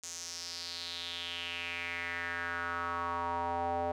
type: tone with band-pass filter sweep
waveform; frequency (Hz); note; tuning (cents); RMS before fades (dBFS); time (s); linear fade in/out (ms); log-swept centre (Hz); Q
square; 85.9; F2; -28; -37; 0.03-3.92; 5; 6700 to 680; 4.3
effects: none